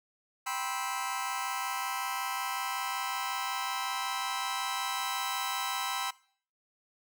sawtooth chord, C major seventh, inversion second, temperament just, 784.9 / 981.1 / 1046.5 / 1308.1 Hz, G5 / B5 / C6 / E6, +2 / -12 / 0 / -14 cents, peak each -34 dBFS, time 0.46-6.11 s, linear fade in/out 10 ms, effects noise-tail reverb RT60 0.5 s tail -20 dB re dry

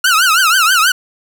sawtooth tone with vibrato, 1397 Hz, F6, in tune, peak -5 dBFS, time 0.04-0.92 s, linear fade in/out 5 ms, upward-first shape triangle, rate 6.2 Hz, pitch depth 220 cents each way, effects none

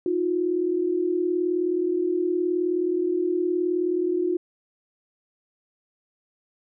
sine tone pair together, 319.1 / 358.2 Hz, D#4 / F4, +44 / +44 cents, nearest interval major second, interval 200 cents, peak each -27 / -22 dBFS, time 0.06-4.37 s, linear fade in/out 2 ms, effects none

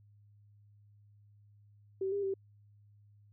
sine tone with pitch steps, 383.9 / 402.1 / 388.1 Hz, G4 / G4 / G4, -36 / +44 / -17 cents, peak -31 dBFS, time 2.01-2.34 s, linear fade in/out 5 ms, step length 110 ms, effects added 103 Hz sine -59 dBFS peak until 3.32 s

